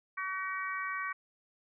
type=harmonic tone; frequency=379.2 Hz; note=F#4; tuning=43 cents sharp; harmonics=3 / 4 / 5 / 6; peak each=-37 / -40 / -39 / -42 dBFS; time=0.17-1.13 s; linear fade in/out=10 ms; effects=none